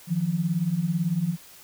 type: beating tone pair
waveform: sine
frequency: 157 / 175 Hz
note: D#3 / F3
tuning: +16 / +4 cents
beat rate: 18 Hz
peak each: -27 / -24 dBFS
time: 0.07-1.37 s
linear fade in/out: 50 ms
effects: white hiss -49 dBFS RMS until 1.63 s